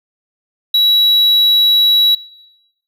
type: tone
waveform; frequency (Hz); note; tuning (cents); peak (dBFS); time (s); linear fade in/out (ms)
triangle; 3900; B7; -23; -7; 0.74-2.15; 5
effects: noise-tail reverb RT60 1.0 s tail -23 dB re dry

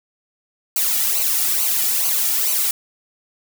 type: noise with flanger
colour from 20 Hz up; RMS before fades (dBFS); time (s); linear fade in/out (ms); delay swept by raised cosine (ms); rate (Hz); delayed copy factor
blue; -19; 0.76-2.71; 2; 0.56 to 1.96; 2.3; -0.8
effects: none

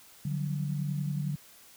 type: tone cluster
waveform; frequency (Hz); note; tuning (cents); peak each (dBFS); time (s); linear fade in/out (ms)
sine; 146.1 / 177.4 / 188.1; D3 / F3 / F#3; -9 / +27 / +29; -30 / -39 / -37; 0.25-1.36; 5
effects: white hiss -55 dBFS RMS until 1.76 s

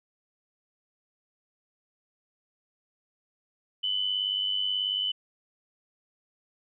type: tone with amplitude modulation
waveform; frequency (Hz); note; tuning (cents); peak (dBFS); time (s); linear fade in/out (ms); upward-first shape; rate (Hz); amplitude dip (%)
sine; 3000; F#7; +23; -23; 3.83-5.12; 10; sine; 98.4; 60
effects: none

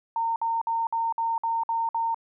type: tone bursts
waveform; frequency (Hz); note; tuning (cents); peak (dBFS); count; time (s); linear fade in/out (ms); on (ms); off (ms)
sine; 915; A#5; -32; -23; 8; 0.16-2.145; 2; 200; 55
effects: none

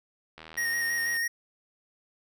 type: click train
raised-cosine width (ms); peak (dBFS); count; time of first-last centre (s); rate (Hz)
0.3; -28; 64; 0.38-1.167; 80.1
type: tone with vibrato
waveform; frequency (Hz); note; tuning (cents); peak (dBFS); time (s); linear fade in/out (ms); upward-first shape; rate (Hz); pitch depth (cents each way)
square; 1864.7; A#6; 0; -27; 0.57-1.28; 10; square; 6.1; 18
effects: none

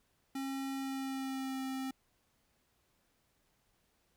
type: tone with pitch glide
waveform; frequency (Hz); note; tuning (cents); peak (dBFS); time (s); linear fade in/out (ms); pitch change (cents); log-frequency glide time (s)
square; 270 to 264.4; C#4 to C4; -45 to +18; -37; 0.35-1.91; 5; -37; 0.75-1.62
effects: pink hiss -75 dBFS RMS until 4.16 s

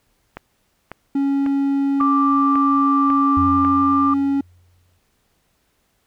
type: click train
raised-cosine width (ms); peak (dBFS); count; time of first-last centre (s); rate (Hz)
0.5; -16; 7; 0.37-3.649; 1.83
type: tone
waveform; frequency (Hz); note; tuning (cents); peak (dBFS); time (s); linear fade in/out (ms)
triangle; 277.2; C#4; 0; -14; 1.15-4.41; 5
type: tone with pitch glide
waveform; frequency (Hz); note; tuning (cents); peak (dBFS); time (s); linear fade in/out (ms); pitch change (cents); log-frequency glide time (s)
sine; 1174.7 to 1185.6; D6 to D6; 0 to +16; -16; 2-4.14; 5; +16; 3.36-3.46
type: tone with exponential decay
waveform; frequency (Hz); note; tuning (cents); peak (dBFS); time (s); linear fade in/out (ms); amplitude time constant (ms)
sine; 88.6; F2; +25; -20; 3.37-4.98; 0; 350
effects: pink hiss -65 dBFS RMS until 6.06 s

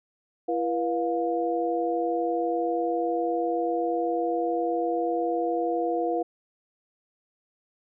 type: tone cluster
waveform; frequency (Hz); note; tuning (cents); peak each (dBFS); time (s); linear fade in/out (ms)
sine; 336.9 / 484.8 / 705; E4 / B4 / F5; +38 / -32 / +16; -28 / -28 / -28; 0.48-6.23; 10
effects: none

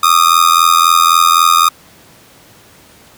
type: tone with amplitude modulation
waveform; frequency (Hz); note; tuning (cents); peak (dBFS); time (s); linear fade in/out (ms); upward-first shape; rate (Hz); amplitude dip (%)
45% pulse; 1229; D#6; -22; -3; 0.03-1.69; 5; sine; 83.8; 90
effects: pink hiss -43 dBFS RMS until 3.17 s + high-pass 80 Hz 12 dB/octave

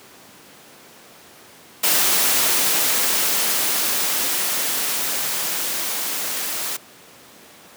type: noise with level ramp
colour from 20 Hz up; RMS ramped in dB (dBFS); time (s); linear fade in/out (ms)
white; -17 to -26; 1.83-6.77; 10
effects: pink hiss -45 dBFS RMS until 7.76 s + high-pass 200 Hz 12 dB/octave

